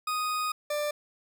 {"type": "tone pair in turn", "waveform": "40% pulse", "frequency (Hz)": [1244.5, 592.4], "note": ["D#6", "D5"], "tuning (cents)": [0, 15], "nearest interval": "octave + minor second", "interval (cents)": 1285, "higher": "first", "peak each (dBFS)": -27, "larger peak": "neither", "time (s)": [[0.07, 0.52], [0.7, 0.91]], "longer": "first", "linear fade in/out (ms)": 5, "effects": []}